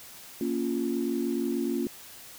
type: chord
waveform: sine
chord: Bb minor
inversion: none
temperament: just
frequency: 233.1 / 279.7 / 349.6 Hz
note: Bb3 / Db4 / F4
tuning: 0 / +16 / +2 cents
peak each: -30 dBFS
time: 0.41-1.87 s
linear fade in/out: 2 ms
effects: tanh soft clip ceiling -17 dBFS + white hiss -47 dBFS RMS until 2.38 s